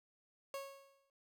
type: tone with exponential decay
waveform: 30% pulse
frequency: 550 Hz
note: C#5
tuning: 14 cents flat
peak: -37 dBFS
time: 0.54-1.1 s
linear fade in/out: 1 ms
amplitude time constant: 120 ms
effects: none